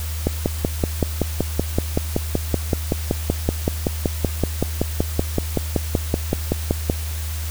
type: click train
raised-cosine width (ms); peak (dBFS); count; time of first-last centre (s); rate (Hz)
2; -4; 36; 0.27-6.899; 5.28
effects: added 78 Hz sine -24 dBFS peak until 7.5 s + white hiss -34 dBFS RMS until 7.5 s